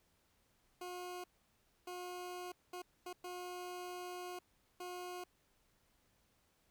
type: tone bursts at uneven times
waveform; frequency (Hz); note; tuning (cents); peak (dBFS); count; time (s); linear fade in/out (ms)
20% pulse; 359.1; F4; +48; -39; 6; 0.81-1.24 / 1.87-2.52 / 2.73-2.82 / 3.06-3.13 / 3.24-4.39 / 4.8-5.24; 5
effects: pink hiss -75 dBFS RMS until 6.7 s